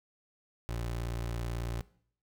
25% pulse tone, 58.2 Hz, A#1, 2 cents flat, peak -30 dBFS, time 0.69-1.81 s, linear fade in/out 0 ms, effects noise-tail reverb RT60 0.6 s tail -20 dB re dry

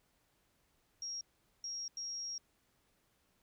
sine tone bursts at uneven times, 5600 Hz, F8, 4 cents sharp, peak -39 dBFS, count 3, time 1.02-1.21 / 1.64-1.88 / 1.97-2.38 s, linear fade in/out 2 ms, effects pink hiss -75 dBFS RMS until 3.42 s

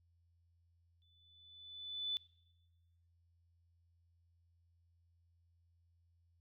sine tone with exponential growth, 3493 Hz, A7, 13 cents flat, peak -34 dBFS, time 1.02-2.17 s, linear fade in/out 0 ms, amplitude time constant 250 ms, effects noise-tail reverb RT60 1.0 s tail -22 dB re dry + added 85 Hz sine -70 dBFS peak until 6.4 s

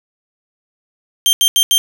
sawtooth tone bursts at uneven times, 3165 Hz, G7, 16 cents sharp, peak -6 dBFS, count 4, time 1.26-1.33 / 1.41-1.48 / 1.56-1.63 / 1.71-1.78 s, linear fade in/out 0 ms, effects none

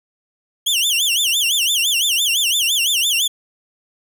sawtooth tone with vibrato, 3116 Hz, G7, 11 cents flat, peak -12 dBFS, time 0.66-3.28 s, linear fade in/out 10 ms, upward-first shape sine, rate 5.9 Hz, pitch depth 240 cents each way, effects none

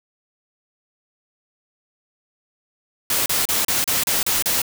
white noise bursts, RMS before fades -20 dBFS, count 8, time 3.1-4.618 s, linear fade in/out 2 ms, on 160 ms, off 34 ms, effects none

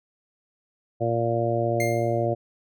harmonic tone, 116.54 Hz, A#2, in tune, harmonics 1 / 2 / 3 / 4 / 5 / 6, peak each -27 / -34 / -28 / -31 / -26 / -29 dBFS, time 1-2.35 s, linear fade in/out 20 ms
45% pulse tone with exponential decay, 2112 Hz, C7, 16 cents sharp, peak -25 dBFS, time 1.8-2.26 s, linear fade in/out 2 ms, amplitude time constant 99 ms
effects none

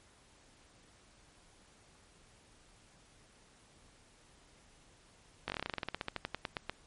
slowing click train, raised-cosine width 0.3 ms, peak -19 dBFS, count 22, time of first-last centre 5.48-6.696 s, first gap 19 ms, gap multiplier 1.1, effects pink hiss -63 dBFS RMS until 6.86 s + MP3 48 kbps

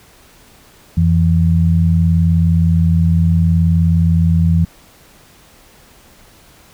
sine tone pair together, 87.31 / 166.64 Hz, F2 / E3, 0 / +19 cents, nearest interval major seventh, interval 1119 cents, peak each -12 dBFS, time 0.97-4.65 s, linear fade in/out 5 ms, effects pink hiss -46 dBFS RMS until 6.73 s

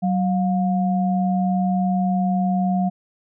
sine tone pair together, 188.32 / 711 Hz, F#3 / F5, +31 / +31 cents, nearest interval octave + major seventh, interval 2300 cents, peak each -18 / -24 dBFS, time 0.02-2.9 s, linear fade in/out 20 ms, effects none

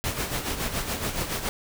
pink noise with tremolo, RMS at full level -27 dBFS, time 0.04-1.49 s, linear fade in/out 0 ms, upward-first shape sine, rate 7.1 Hz, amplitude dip 60%, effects none

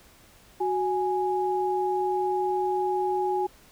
sine tone pair together, 370 / 830.6 Hz, F#4 / G#5, 0 / 0 cents, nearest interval octave + major second, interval 1400 cents, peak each -26 dBFS, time 0.6-3.47 s, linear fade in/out 10 ms, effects pink hiss -55 dBFS RMS until 3.71 s

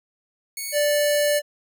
5% pulse tone with vibrato, 2211 Hz, C#7, 5 cents flat, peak -19 dBFS, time 0.57-1.39 s, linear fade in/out 2 ms, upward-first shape sine, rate 2.2 Hz, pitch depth 8 cents each way
square tone, 587.3 Hz, D5, in tune, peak -19 dBFS, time 0.72-1.42 s, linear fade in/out 50 ms
effects none

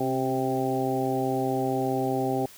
harmonic tone with a mistuned harmonic, 130.81 Hz, C3, in tune, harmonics 1 / 2 / 3 / 4 / 5 / 6, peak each -33 / -29 / -29 / -34 / -34 / -30 dBFS, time 0-2.46 s, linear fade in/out 5 ms, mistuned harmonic 2, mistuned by +31 cents, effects white hiss -49 dBFS RMS until 2.57 s

